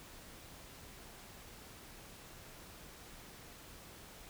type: silence
effects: pink hiss -54 dBFS RMS until 4.29 s